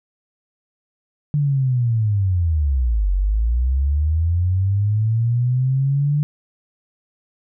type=linear two-way sweep; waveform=sine; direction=down then up; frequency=149.1 to 45.25 to 149.1 Hz; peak=-15 dBFS; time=1.34-6.23 s; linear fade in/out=0 ms; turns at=3.12 s; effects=none